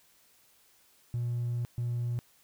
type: tone bursts at uneven times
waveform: triangle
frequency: 120 Hz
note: B2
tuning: 49 cents flat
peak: -26 dBFS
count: 2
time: 1.14-1.65 / 1.78-2.19 s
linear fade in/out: 0 ms
effects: tanh soft clip ceiling -25 dBFS + white hiss -64 dBFS RMS until 2.43 s